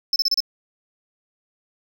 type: tone bursts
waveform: triangle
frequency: 5270 Hz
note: E8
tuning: 1 cent flat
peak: -15 dBFS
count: 5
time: 0.13-0.404 s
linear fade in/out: 2 ms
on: 30 ms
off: 31 ms
effects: none